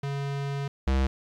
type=tone pair in turn; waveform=square; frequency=140 / 66.43 Hz; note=C#3 / C2; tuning=+18 / +27 cents; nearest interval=octave + minor second; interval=1291 cents; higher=first; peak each=-29 / -22 dBFS; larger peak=second; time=0.03-0.68 / 0.87-1.07 s; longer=first; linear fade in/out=5 ms; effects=low-pass 5000 Hz 12 dB/octave + 10-bit